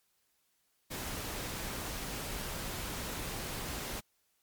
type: noise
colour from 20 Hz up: pink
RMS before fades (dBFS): -39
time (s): 0.9-4.01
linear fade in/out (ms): 20
effects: white hiss -75 dBFS RMS until 4.42 s + MP3 96 kbps